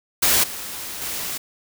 white noise with level steps, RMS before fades -17 / -32 / -28 dBFS, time 0.22-1.38 s, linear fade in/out 10 ms, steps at 0.43 / 1.01 s, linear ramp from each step 10 ms, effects none

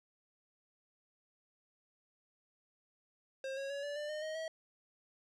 square tone with pitch steps, 534 / 548.4 / 563.1 / 578.3 / 593.9 / 609.9 / 626.3 / 643.2 Hz, C5 / C#5 / C#5 / D5 / D5 / D#5 / D#5 / E5, +35 / -19 / +27 / -27 / +19 / -35 / +11 / -43 cents, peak -39 dBFS, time 3.44-4.48 s, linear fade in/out 2 ms, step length 130 ms, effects low-pass 6000 Hz 12 dB/octave

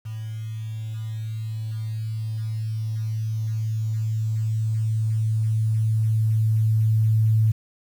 sine tone with level ramp, 110.1 Hz, A2, 2 cents sharp, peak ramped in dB -29 to -15 dBFS, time 0.05-7.52 s, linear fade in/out 10 ms, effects 8-bit

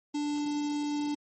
square tone with notch filter, 293.7 Hz, D4, in tune, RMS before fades -31 dBFS, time 0.14-1.15 s, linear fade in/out 10 ms, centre 1600 Hz, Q 0.87, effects MP3 32 kbps

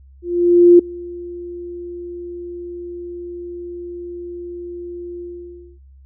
sine tone with ADSR envelope, 349.2 Hz, F4, in tune, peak -3 dBFS, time 0.22-5.79 s, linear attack 570 ms, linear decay 6 ms, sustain -24 dB, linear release 580 ms, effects noise-tail reverb RT60 0.2 s tail -26 dB re dry + added 67 Hz sine -42 dBFS peak until 6.05 s

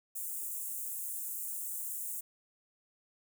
white high-pass noise, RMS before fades -39 dBFS, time 0.15-2.21 s, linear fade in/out 10 ms, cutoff 7300 Hz, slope 48 dB/octave, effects none

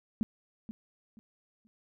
sine tone with echo, 220 Hz, A3, in tune, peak -25 dBFS, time 0.21-0.23 s, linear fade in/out 0 ms, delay 480 ms, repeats 3, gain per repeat -12 dB, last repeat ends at 1.67 s, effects none

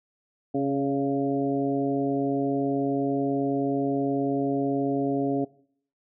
harmonic tone with a mistuned harmonic, 138.59 Hz, C#3, in tune, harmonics 1 / 2 / 3 / 4 / 5, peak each -34 / -25 / -29 / -34 / -32 dBFS, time 0.54-5.45 s, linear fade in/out 10 ms, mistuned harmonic 4, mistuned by +28 cents, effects noise-tail reverb RT60 0.6 s tail -21 dB re dry

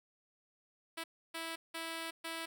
5% pulse tone bursts at uneven times, 328.2 Hz, E4, 8 cents flat, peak -28 dBFS, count 4, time 0.97-1.04 / 1.34-1.56 / 1.74-2.11 / 2.24-2.46 s, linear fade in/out 10 ms, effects none

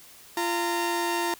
sawtooth tone pair together, 344.6 / 920 Hz, F4 / A#5, -23 / -23 cents, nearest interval octave + perfect fourth, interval 1700 cents, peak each -24 dBFS, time 0.37-1.34 s, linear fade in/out 2 ms, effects white hiss -50 dBFS RMS until 1.39 s

